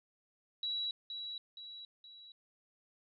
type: tone with echo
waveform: sine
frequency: 3905 Hz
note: B7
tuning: 20 cents flat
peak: -34 dBFS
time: 0.63-0.91 s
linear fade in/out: 2 ms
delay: 470 ms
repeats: 3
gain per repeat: -6 dB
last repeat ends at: 2.32 s
effects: none